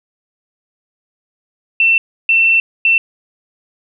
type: tone bursts at uneven times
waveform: sine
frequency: 2689 Hz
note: E7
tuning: 34 cents sharp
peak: -8 dBFS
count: 3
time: 1.8-1.98 / 2.29-2.6 / 2.85-2.98 s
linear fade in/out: 2 ms
effects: none